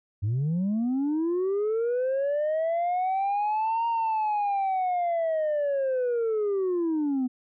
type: linear two-way sweep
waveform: sine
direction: up then down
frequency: 95.6 to 932.3 to 247.5 Hz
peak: -21 dBFS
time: 0.22-7.28 s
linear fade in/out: 20 ms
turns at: 3.87 s
effects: tanh soft clip ceiling -22 dBFS